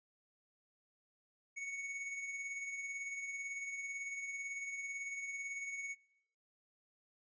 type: tone with tremolo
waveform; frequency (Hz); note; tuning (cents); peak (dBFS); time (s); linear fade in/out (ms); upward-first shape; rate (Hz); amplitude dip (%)
square; 2222; C#7; +4; -40; 1.56-5.95; 20; sine; 18; 45
effects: noise-tail reverb RT60 0.8 s tail -22 dB re dry + resampled to 16000 Hz